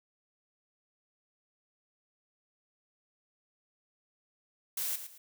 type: noise with echo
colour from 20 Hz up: blue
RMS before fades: -34 dBFS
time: 4.77-4.96 s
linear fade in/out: 5 ms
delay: 110 ms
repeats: 2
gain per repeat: -10 dB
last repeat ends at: 5.18 s
effects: none